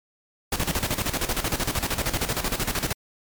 pink noise with tremolo, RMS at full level -24 dBFS, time 0.52-2.93 s, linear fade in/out 5 ms, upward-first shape square, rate 13 Hz, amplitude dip 70%, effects MP3 96 kbps

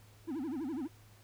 triangle tone with vibrato, 289.5 Hz, D4, 25 cents flat, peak -33 dBFS, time 0.27-0.88 s, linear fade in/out 20 ms, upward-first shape sine, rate 12 Hz, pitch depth 270 cents each way, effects added 105 Hz sine -58 dBFS peak until 1.23 s + pink hiss -63 dBFS RMS until 1.23 s

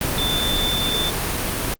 sine tone in noise, 3540 Hz, A7, 10 cents sharp, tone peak -21 dBFS, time 0.18-1.1 s, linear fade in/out 2 ms, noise pink, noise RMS -23 dBFS, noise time 0.01-1.74 s, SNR -1 dB, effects Opus 32 kbps

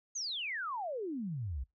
sine exponential sweep, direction down, 6645 to 58.27 Hz, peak -35 dBFS, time 0.15-1.64 s, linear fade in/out 10 ms, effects noise-tail reverb RT60 0.2 s tail -24 dB re dry

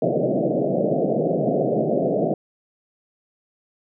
white band-pass noise, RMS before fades -21 dBFS, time 0.02-2.34 s, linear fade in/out 2 ms, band 130 to 690 Hz, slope 96 dB/octave, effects none

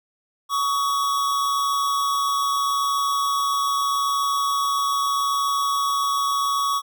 square tone pair together, 1123.2 / 1264 Hz, C#6 / D#6, +22 / +27 cents, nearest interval major second, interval 205 cents, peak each -21 / -31 dBFS, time 0.49-6.82 s, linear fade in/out 50 ms, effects none

